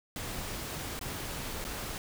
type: noise with dropouts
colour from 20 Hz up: pink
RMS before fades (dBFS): -38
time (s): 0.16-1.98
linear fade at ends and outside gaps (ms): 1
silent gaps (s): 0.992-1.012 / 1.642-1.649
effects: none